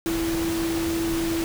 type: tone in noise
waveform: sine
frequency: 331 Hz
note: E4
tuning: 7 cents sharp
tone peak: -23 dBFS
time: 0.06-1.44 s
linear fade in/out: 0 ms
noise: pink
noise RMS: -31 dBFS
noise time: 0.06-1.44 s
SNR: +5 dB
effects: none